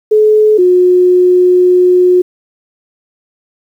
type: tone pair in turn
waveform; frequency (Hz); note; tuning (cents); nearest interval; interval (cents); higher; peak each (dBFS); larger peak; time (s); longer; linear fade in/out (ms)
sine; 428.2 / 361.7; A4 / F#4; -47 / -39; minor third; 292; first; -4; neither; 0.11-0.58 / 0.58-2.22; second; 10
effects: 7-bit